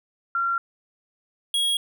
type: tone pair in turn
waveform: sine / square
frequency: 1374 / 3301 Hz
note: F6 / G#7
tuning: -29 / -11 cents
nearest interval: octave + minor third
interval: 1518 cents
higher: second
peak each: -21 dBFS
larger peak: neither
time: 0.35-0.58 / 1.54-1.77 s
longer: neither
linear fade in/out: 2 ms
effects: none